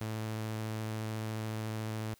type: tone with vibrato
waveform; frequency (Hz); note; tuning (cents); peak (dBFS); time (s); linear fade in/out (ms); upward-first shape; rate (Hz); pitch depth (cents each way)
sawtooth; 109.6; A2; -6; -31; 0.01-2.14; 0; sine; 14; 12
effects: white hiss -65 dBFS RMS until 2.19 s